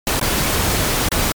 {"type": "noise with dropouts", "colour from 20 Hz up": "pink", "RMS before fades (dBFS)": -18, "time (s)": [0.07, 1.32], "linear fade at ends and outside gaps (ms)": 1, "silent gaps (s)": [[0.196, 0.212], [1.087, 1.117]], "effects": ["MP3 96 kbps"]}